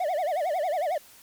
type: tone with vibrato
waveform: triangle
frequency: 659.3 Hz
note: E5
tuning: in tune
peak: -22 dBFS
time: 0-0.98 s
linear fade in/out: 5 ms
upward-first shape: sine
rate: 11 Hz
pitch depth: 230 cents each way
effects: white hiss -52 dBFS RMS until 1.22 s + MP3 96 kbps